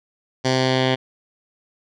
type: tone with low-pass filter sweep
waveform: 10% pulse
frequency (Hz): 129.9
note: C3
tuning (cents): -12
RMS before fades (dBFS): -19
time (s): 0.44-0.96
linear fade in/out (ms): 20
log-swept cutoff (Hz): 5300 to 3300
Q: 2.4
effects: none